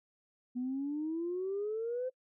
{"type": "exponential sweep", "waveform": "sine", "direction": "up", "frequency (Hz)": [243.8, 520], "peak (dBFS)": -32, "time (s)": [0.55, 2.1], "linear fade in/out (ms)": 20, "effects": ["noise-tail reverb RT60 0.1 s tail -24 dB re dry", "tanh soft clip ceiling -28 dBFS"]}